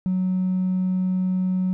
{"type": "tone with hard clipping", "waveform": "sine", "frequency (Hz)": 185, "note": "F#3", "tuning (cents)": 0, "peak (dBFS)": -20, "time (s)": [0.06, 1.73], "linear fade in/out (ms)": 0, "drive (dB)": 1, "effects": []}